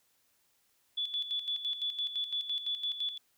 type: tone with tremolo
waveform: sine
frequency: 3443 Hz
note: A7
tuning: 38 cents flat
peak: -30 dBFS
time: 0.97-3.18 s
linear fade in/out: 10 ms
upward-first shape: square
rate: 5.9 Hz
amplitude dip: 65%
effects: white hiss -72 dBFS RMS until 3.37 s